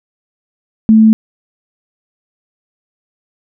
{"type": "tone", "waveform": "sine", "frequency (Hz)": 219.8, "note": "A3", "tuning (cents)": -2, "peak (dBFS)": -3, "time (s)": [0.89, 1.13], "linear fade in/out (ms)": 0, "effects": []}